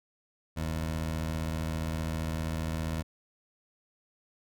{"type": "tone pair together", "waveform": "20% pulse", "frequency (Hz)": [47.64, 80.1], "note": ["G1", "E2"], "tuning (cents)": [-49, -49], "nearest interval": "major sixth", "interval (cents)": 900, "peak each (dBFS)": [-38, -26], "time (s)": [0.56, 3.03], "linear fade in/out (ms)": 20, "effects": []}